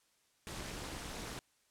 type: noise with amplitude modulation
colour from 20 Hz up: pink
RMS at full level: -40 dBFS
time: 0.47-1.39 s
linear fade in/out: 0 ms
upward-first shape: sine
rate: 247 Hz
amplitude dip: 85%
effects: white hiss -73 dBFS RMS until 1.7 s + low-pass 10000 Hz 12 dB/octave